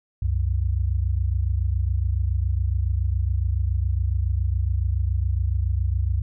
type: tone pair together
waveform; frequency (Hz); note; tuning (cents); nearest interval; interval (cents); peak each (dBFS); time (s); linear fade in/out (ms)
sine; 65.41 / 92.57; C2 / F#2; 0 / +1; tritone; 601; -22 / -23; 0.22-6.22; 5
effects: none